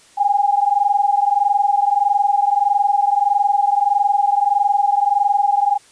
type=tone pair together; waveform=sine; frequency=802 / 823.6 Hz; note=G5 / G#5; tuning=+39 / -15 cents; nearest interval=unison; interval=46 cents; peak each=-16 dBFS; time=0.17-5.78 s; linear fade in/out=20 ms; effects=white hiss -49 dBFS RMS until 5.91 s + resampled to 22050 Hz